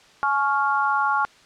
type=chord; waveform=sine; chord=Db major; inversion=second; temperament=equal with one note detuned; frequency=846.1 / 1108.7 / 1396.9 Hz; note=Ab5 / Db6 / F6; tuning=+32 / 0 / 0 cents; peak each=-23 dBFS; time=0.23-1.25 s; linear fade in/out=0 ms; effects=white hiss -52 dBFS RMS until 1.45 s + low-pass 5000 Hz 12 dB/octave